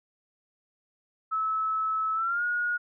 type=tone with pitch glide; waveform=sine; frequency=1300 to 1442.4 Hz; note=E6 to F#6; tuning=-24 to -45 cents; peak=-25 dBFS; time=1.31-2.78 s; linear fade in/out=20 ms; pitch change=+179 cents; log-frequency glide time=2.14-2.44 s; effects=none